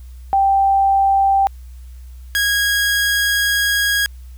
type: tone pair in turn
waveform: sine / sawtooth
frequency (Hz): 784 / 1645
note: G5 / G#6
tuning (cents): 0 / -17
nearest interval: octave + minor second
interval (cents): 1283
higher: second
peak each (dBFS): -11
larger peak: neither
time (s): 0.33-1.47 / 2.35-4.06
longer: second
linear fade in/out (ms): 0
effects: added 62 Hz sine -33 dBFS peak until 4.37 s + white hiss -55 dBFS RMS until 4.37 s